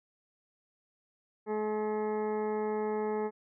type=harmonic tone; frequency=213.5 Hz; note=G#3; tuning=48 cents sharp; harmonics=1 / 2 / 3 / 4 / 5 / 6 / 8 / 9 / 10; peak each=-37 / -31 / -47 / -38 / -48 / -49 / -52 / -56 / -54 dBFS; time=1.46-3.31 s; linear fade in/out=50 ms; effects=none